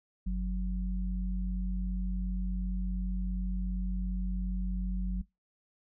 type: tone pair together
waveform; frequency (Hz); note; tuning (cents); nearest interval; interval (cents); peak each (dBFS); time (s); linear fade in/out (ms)
sine; 48.63 / 183.6; G1 / F#3; -13 / -13; octave + major seventh; 2300; -30 / -35; 0.26-5.22; 10
effects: noise-tail reverb RT60 0.2 s tail -22 dB re dry